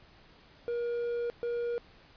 triangle tone bursts at uneven times, 475.3 Hz, A#4, 34 cents sharp, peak -28 dBFS, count 2, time 0.68-1.3 / 1.43-1.78 s, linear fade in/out 0 ms, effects pink hiss -58 dBFS RMS until 2.16 s + resampled to 11025 Hz

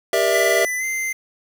square chord, E half-diminished seventh, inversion first, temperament just, 395.6 / 474.7 / 593.3 / 659.3 Hz, G4 / Bb4 / D5 / E5, +16 / +31 / +18 / 0 cents, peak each -23 / -24 / -24 / -20 dBFS, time 0.13-0.65 s, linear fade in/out 2 ms
square tone with pitch glide, 1997 to 2079 Hz, B6 to C7, +19 to -12 cents, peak -22 dBFS, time 0.32-1.13 s, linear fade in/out 10 ms, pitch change +69 cents, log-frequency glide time 0.78-0.84 s
effects 7-bit

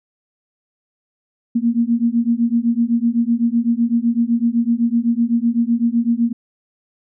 sine beating tone pair, 230.3 / 238.2 Hz, A#3 / A#3, -21 / +38 cents, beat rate 7.9 Hz, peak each -17 dBFS, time 1.55-6.33 s, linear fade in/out 10 ms, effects none

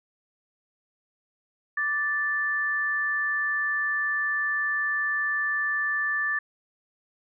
sine tone pair together, 1174.7 / 1760 Hz, D6 / A6, 0 / 0 cents, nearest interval perfect fifth, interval 700 cents, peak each -33 / -24 dBFS, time 1.77-6.39 s, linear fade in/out 5 ms, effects none

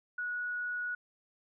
sine tone, 1462 Hz, F#6, 21 cents flat, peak -33 dBFS, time 0.18-0.95 s, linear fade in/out 5 ms, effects none

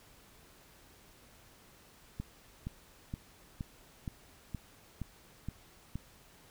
click train, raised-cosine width 5 ms, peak -25 dBFS, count 9, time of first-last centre 2.2-5.956 s, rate 2.13 Hz, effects pink hiss -60 dBFS RMS until 6.5 s

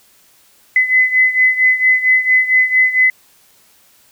sine beating tone pair, 2022 / 2026.4 Hz, B6 / B6, +40 / +44 cents, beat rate 4.4 Hz, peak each -11 / -15 dBFS, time 0.76-3.1 s, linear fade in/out 2 ms, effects white hiss -51 dBFS RMS until 4.11 s

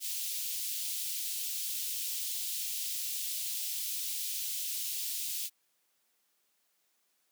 white high-pass noise, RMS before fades -36 dBFS, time 0-5.5 s, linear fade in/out 50 ms, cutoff 2900 Hz, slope 24 dB/octave, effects white hiss -75 dBFS RMS until 7.31 s + high-pass 200 Hz 12 dB/octave

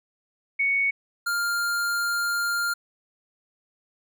sine / square tone pair in turn, 2224 / 1401 Hz, C#7 / F6, +5 / +5 cents, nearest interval minor sixth, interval 800 cents, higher first, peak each -20 / -24 dBFS, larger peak first, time 0.59-0.91 / 1.26-2.74 s, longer second, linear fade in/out 10 ms, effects none

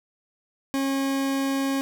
40% pulse tone, 272.2 Hz, C#4, 31 cents flat, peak -22 dBFS, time 0.74-1.81 s, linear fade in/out 0 ms, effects none

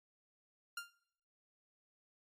sawtooth tone with exponential decay, 1396.9 Hz, F6, in tune, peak -34 dBFS, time 0.77-0.93 s, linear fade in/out 5 ms, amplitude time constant 33 ms, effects noise-tail reverb RT60 0.7 s tail -20 dB re dry + MP3 64 kbps

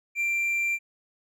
triangle tone, 2363 Hz, D7, 10 cents sharp, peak -22 dBFS, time 0.15-0.79 s, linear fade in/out 50 ms, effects none

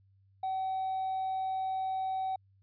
triangle tone with hard clipping, 760 Hz, F#5, 46 cents sharp, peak -31 dBFS, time 0.43-2.36 s, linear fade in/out 5 ms, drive 4 dB, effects added 97 Hz sine -62 dBFS peak until 2.62 s + resampled to 11025 Hz

